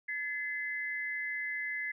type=tone pair together; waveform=sine; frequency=1718 / 2043 Hz; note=A6 / C7; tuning=-42 / -42 cents; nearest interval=minor third; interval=300 cents; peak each=-38 / -35 dBFS; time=0.08-1.92 s; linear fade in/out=10 ms; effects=none